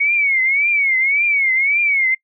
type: tone with vibrato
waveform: sine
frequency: 2217 Hz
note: C#7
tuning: in tune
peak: -13 dBFS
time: 0-2.15 s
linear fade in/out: 10 ms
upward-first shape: triangle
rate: 1.8 Hz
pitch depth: 150 cents each way
effects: noise-tail reverb RT60 0.1 s tail -24 dB re dry